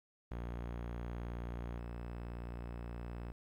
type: tone with level steps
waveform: sawtooth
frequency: 59 Hz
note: A#1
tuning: 22 cents sharp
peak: -36 / -38 dBFS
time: 0.31-3.32 s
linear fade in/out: 5 ms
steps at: 1.78 s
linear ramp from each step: 10 ms
effects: low-pass 2000 Hz 12 dB/octave + 12-bit